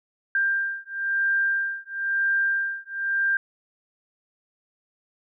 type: beating tone pair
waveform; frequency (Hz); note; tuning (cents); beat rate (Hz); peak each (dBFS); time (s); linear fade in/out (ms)
sine; 1588 / 1589; G6 / G6; +22 / +23; 1; -25; 0.35-3.37; 2
effects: none